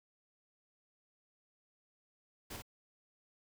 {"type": "noise with echo", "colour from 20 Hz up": "pink", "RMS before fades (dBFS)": -45, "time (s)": [2.5, 2.57], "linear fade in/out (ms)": 10, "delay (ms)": 52, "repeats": 1, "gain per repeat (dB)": -3, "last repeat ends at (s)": 2.622, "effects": []}